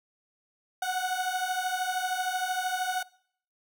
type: beating tone pair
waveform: 30% pulse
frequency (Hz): 732 / 745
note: F#5 / F#5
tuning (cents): -19 / +12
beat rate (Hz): 13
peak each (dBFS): -29 / -28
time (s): 0.82-3.03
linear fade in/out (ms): 5
effects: noise-tail reverb RT60 0.6 s tail -22 dB re dry